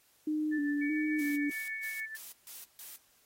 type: tone with vibrato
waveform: sine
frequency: 297.9 Hz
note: D4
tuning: 25 cents sharp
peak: -29 dBFS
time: 0.27-1.5 s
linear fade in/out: 5 ms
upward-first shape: square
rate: 1.6 Hz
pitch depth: 47 cents each way
type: tone with tremolo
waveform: sine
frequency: 1760 Hz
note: A6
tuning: in tune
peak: -36 dBFS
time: 0.51-2.17 s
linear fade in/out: 20 ms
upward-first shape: triangle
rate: 6.8 Hz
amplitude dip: 65%
type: tone with pitch glide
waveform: sine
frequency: 2257 to 2220 Hz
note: C#7 to C#7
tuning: +31 to +2 cents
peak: -38 dBFS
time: 0.81-2.06 s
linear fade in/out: 10 ms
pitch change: -29 cents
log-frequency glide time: 1.13-1.89 s
type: noise bursts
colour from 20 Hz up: blue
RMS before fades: -46 dBFS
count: 6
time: 1.19-2.96 s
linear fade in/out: 0 ms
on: 170 ms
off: 150 ms
effects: white hiss -67 dBFS RMS until 3.25 s + AAC 48 kbps